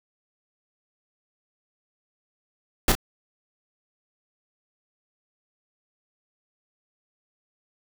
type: noise with echo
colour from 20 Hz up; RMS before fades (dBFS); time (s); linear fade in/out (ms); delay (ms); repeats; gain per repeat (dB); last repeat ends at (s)
pink; -18; 2.88-2.92; 2; 32; 1; -7; 2.952
effects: none